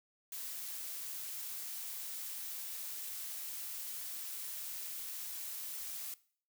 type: noise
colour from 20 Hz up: blue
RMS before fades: -43 dBFS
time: 0.32-6.14 s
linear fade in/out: 2 ms
effects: noise-tail reverb RT60 0.5 s tail -20 dB re dry